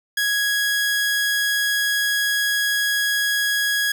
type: tone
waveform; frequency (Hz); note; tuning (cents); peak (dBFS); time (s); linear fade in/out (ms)
sawtooth; 1661.2; G#6; 0; -15; 0.17-3.92; 5
effects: none